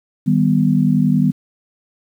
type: chord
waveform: sine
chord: Eb augmented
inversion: none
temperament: equal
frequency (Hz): 155.56 / 196 / 246.9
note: Eb3 / G3 / B3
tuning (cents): 0 / 0 / 0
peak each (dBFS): -16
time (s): 0.26-1.32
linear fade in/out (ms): 20
effects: 8-bit